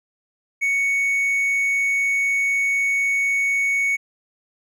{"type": "tone", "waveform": "triangle", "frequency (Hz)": 2224, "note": "C#7", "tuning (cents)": 5, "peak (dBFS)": -16, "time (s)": [0.61, 3.97], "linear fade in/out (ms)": 20, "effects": []}